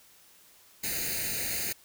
white noise with comb filter, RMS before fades -32 dBFS, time 0.83-1.73 s, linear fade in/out 10 ms, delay 0.45 ms, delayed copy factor +0.9, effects white hiss -58 dBFS RMS until 1.84 s

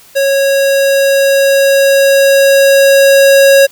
square tone with level ramp, 550 Hz, C#5, 14 cents flat, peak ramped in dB -9 to -3 dBFS, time 0.15-3.67 s, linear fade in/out 20 ms, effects white hiss -41 dBFS RMS until 3.71 s

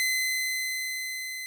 sawtooth tone with level ramp, 2042 Hz, C7, 43 cents flat, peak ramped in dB -20 to -31 dBFS, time 0-1.46 s, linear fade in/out 0 ms, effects none

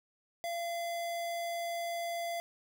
square tone, 683 Hz, F5, 39 cents flat, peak -35 dBFS, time 0.44-2.4 s, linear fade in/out 0 ms, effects none

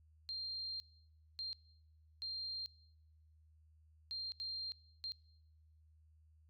sine tone bursts at uneven times, 4186 Hz, C8, in tune, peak -40 dBFS, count 6, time 0.29-0.8 / 1.39-1.53 / 2.22-2.66 / 4.11-4.32 / 4.4-4.72 / 5.04-5.12 s, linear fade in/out 0 ms, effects noise-tail reverb RT60 1.0 s tail -23 dB re dry + added 78 Hz sine -64 dBFS peak until 6.49 s

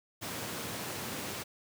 pink high-pass noise, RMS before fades -39 dBFS, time 0.21-1.44 s, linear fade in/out 20 ms, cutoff 100 Hz, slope 24 dB/octave, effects none

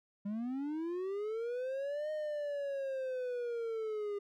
triangle linear two-way sweep, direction up then down, 197.4 to 618 to 402.8 Hz, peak -33 dBFS, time 0.25-4.19 s, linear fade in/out 10 ms, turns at 2.11 s, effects none

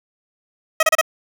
15% pulse tone bursts, 635 Hz, D#5, 35 cents sharp, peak -5 dBFS, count 4, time 0.8-1.013 s, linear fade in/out 5 ms, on 30 ms, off 31 ms, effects none

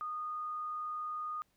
sine tone, 1231 Hz, D#6, 19 cents flat, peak -36 dBFS, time 0.01-1.42 s, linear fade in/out 0 ms, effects pink hiss -75 dBFS RMS until 1.56 s

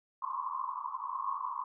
pink band-pass noise, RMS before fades -37 dBFS, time 0.22-1.64 s, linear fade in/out 5 ms, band 1000 to 1100 Hz, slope 96 dB/octave, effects none

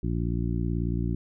harmonic tone, 58.27 Hz, A#1, in tune, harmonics 1 / 2 / 3 / 4 / 5 / 6, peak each -29 / -30 / -31 / -37 / -35 / -38 dBFS, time 0.03-1.15 s, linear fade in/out 5 ms, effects none

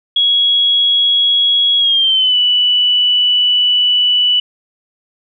sine tone with pitch glide, 3328 to 2965 Hz, G#7 to F#7, +3 to +3 cents, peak -9 dBFS, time 0.16-4.4 s, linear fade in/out 5 ms, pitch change -200 cents, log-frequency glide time 1.78-2.37 s, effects none

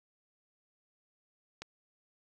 click, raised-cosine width 0.2 ms, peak -24 dBFS, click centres 1.62 s, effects none

